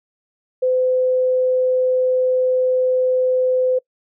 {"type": "tone", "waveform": "sine", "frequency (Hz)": 510, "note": "C5", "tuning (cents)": -44, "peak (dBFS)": -14, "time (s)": [0.62, 3.79], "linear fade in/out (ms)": 10, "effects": ["noise-tail reverb RT60 0.1 s tail -25 dB re dry"]}